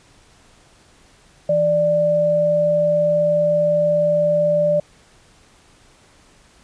sine tone pair together, 164.81 / 590.4 Hz, E3 / D5, 0 / +9 cents, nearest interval octave + minor seventh, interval 2209 cents, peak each -25 / -14 dBFS, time 1.49-4.8 s, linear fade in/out 5 ms, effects pink hiss -52 dBFS RMS until 6.63 s + resampled to 22050 Hz

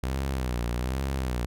sawtooth tone with vibrato, 63.3 Hz, B1, 43 cents sharp, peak -23 dBFS, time 0.03-1.46 s, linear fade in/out 5 ms, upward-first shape sine, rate 1.2 Hz, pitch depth 120 cents each way, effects none

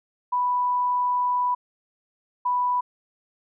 sine tone pair in turn, 987.8 / 987.8 Hz, B5 / B5, 0 / 0 cents, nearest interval unison, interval 0 cents, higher neither, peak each -20 dBFS, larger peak neither, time 0.32-1.55 / 2.45-2.81 s, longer first, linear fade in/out 10 ms, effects none

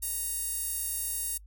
sawtooth tone with high-pass filter, 931 Hz, A#5, 2 cents flat, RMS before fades -33 dBFS, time 0.02-1.38 s, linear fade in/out 10 ms, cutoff 10000 Hz, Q 1.8, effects noise-tail reverb RT60 0.1 s tail -26 dB re dry + added 50 Hz sine -48 dBFS peak until 1.46 s

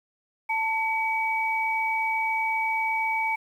sine tone pair together, 887.2 / 2272 Hz, A5 / C#7, +14 / +42 cents, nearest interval octave + major third, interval 1628 cents, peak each -26 dBFS, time 0.49-3.36 s, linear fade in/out 10 ms, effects 9-bit

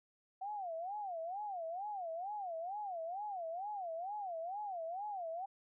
sine tone with vibrato, 740 Hz, F#5, in tune, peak -39 dBFS, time 0.41-5.46 s, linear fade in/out 10 ms, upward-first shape sine, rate 2.2 Hz, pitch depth 230 cents each way, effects none

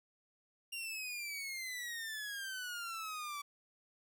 sawtooth exponential sweep, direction down, 2801 to 1144 Hz, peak -37 dBFS, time 0.72-3.42 s, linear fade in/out 10 ms, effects none

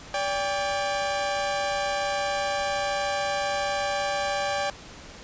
sawtooth tone pair together, 577 / 796.4 Hz, D5 / G5, -31 / +27 cents, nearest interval tritone, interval 558 cents, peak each -24 dBFS, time 0.14-4.7 s, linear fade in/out 2 ms, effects pink hiss -44 dBFS RMS until 5.23 s + resampled to 16000 Hz

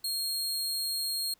sawtooth tone, 4251 Hz, C8, 27 cents sharp, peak -27 dBFS, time 0.04-1.34 s, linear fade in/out 5 ms, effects pink hiss -66 dBFS RMS until 1.39 s

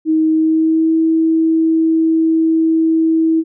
sine tone with pitch glide, 316 to 323.2 Hz, D#4 to E4, +27 to -34 cents, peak -10 dBFS, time 0.05-3.44 s, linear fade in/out 50 ms, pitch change +39 cents, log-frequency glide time 0.3-0.95 s, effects none

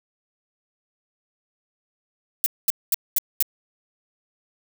violet noise bursts, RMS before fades -19 dBFS, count 5, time 2.44-3.425 s, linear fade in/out 0 ms, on 21 ms, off 220 ms, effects none

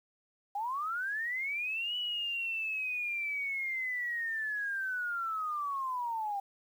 sine linear two-way sweep, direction up then down, 784 to 2962 to 784 Hz, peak -32 dBFS, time 0.55-6.4 s, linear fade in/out 5 ms, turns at 1.96 s, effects 10-bit

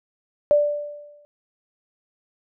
sine tone with exponential decay, 587.3 Hz, D5, in tune, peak -11 dBFS, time 0.51-1.25 s, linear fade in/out 0 ms, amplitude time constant 160 ms, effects none

